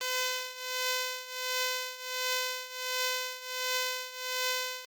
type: tone with tremolo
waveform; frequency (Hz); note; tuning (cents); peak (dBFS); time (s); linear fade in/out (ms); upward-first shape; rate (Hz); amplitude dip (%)
5% pulse; 508; B4; +49; -16; 0.01-4.85; 2; triangle; 1.4; 85
effects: Opus 24 kbps